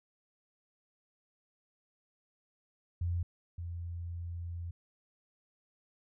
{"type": "tone pair in turn", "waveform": "sine", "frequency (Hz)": [86.8, 85.8], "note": ["F2", "F2"], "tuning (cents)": [-10, -30], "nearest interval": "unison", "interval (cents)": 20, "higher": "first", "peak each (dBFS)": [-30, -37], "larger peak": "first", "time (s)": [[3.01, 3.23], [3.58, 4.71]], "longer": "second", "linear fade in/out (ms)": 5, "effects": []}